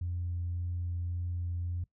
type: tone with vibrato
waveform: sine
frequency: 87.31 Hz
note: F2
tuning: in tune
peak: -31 dBFS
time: 0.01-1.84 s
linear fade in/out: 5 ms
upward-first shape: triangle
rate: 1.8 Hz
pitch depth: 10 cents each way
effects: noise-tail reverb RT60 0.1 s tail -20 dB re dry + tanh soft clip ceiling -27 dBFS